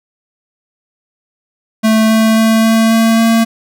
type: tone with pitch steps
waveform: square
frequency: 220 / 221.4 / 222.8 / 224.2 / 225.7 / 227.1 Hz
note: A3 / A3 / A3 / A3 / A3 / A#3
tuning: 0 / +11 / +22 / +33 / +44 / -45 cents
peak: -8 dBFS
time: 1.83-3.45 s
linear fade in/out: 20 ms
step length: 270 ms
effects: none